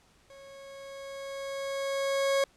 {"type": "tone with level ramp", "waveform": "40% pulse", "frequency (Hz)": 549, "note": "C#5", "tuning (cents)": -17, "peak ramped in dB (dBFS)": [-48, -22], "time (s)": [0.3, 2.44], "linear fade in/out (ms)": 2, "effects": ["pink hiss -63 dBFS RMS until 2.56 s", "low-pass 9000 Hz 12 dB/octave"]}